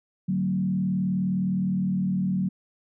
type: tone with frequency modulation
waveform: sine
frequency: 186.7 Hz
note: F#3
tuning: 16 cents sharp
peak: -22 dBFS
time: 0.28-2.49 s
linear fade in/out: 10 ms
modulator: 39.5 Hz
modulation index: 0.74
effects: none